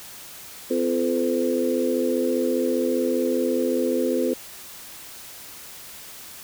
harmonic tone with a mistuned harmonic, 85.1 Hz, F2, 44 cents flat, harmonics 3 / 4 / 5 / 6, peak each -25 / -26 / -26 / -25 dBFS, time 0.7-4.34 s, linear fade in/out 10 ms, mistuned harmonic 5, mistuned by +41 cents, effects white hiss -41 dBFS RMS until 6.43 s

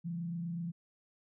sine tone with frequency modulation, 170 Hz, F3, 46 cents flat, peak -35 dBFS, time 0.04-0.72 s, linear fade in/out 20 ms, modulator 28.1 Hz, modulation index 0.37, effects none

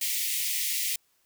white high-pass noise, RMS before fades -29 dBFS, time 0.01-0.96 s, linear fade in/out 5 ms, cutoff 1900 Hz, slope 96 dB/octave, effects white hiss -69 dBFS RMS until 1.25 s

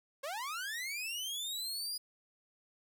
sawtooth linear sweep, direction up, 520 to 4944 Hz, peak -34 dBFS, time 0.23-1.98 s, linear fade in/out 10 ms, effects none

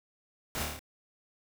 pink noise with echo, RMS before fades -35 dBFS, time 0.55-0.63 s, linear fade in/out 0 ms, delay 27 ms, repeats 6, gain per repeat -2 dB, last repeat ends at 0.792 s, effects none

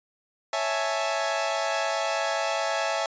sawtooth chord, A major seventh, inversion first, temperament equal, 554.4 / 659.3 / 830.6 / 880 Hz, C#5 / E5 / G#5 / A5, 0 / 0 / 0 / 0 cents, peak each -28 / -24 / -28 / -29 dBFS, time 0.53-3.06 s, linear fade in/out 2 ms, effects resampled to 16000 Hz

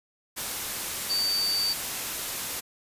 sine tone in noise, 4600 Hz, D8, 37 cents flat, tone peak -24 dBFS, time 1.09-1.74 s, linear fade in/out 20 ms, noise white, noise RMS -32 dBFS, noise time 0.36-2.61 s, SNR +5 dB, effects resampled to 32000 Hz

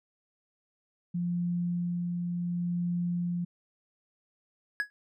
sine tone with tremolo, 174.61 Hz, F3, in tune, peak -27 dBFS, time 1.14-3.45 s, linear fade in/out 10 ms, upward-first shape sine, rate 0.69 Hz, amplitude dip 25%
triangle tone with exponential decay, 1674 Hz, G#6, 13 cents sharp, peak -21 dBFS, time 4.8-4.9 s, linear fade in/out 0 ms, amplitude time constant 20 ms
effects none

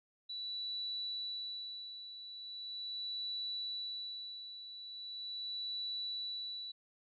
sine tone with tremolo, 3948 Hz, B7, 1 cent flat, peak -37 dBFS, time 0.29-6.72 s, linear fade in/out 10 ms, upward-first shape sine, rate 0.4 Hz, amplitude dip 65%, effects none

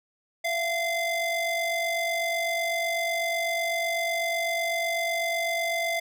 square ring-modulated tone, 697 Hz, F5, 4 cents flat, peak -23 dBFS, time 0.44-6 s, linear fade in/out 10 ms, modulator 1370 Hz, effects none

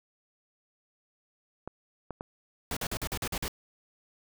clicks, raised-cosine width 1 ms, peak -22 dBFS, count 3, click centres 1.676 / 2.107 / 2.209 s
pink noise bursts, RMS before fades -33 dBFS, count 8, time 2.71-3.481 s, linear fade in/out 2 ms, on 57 ms, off 45 ms
effects none

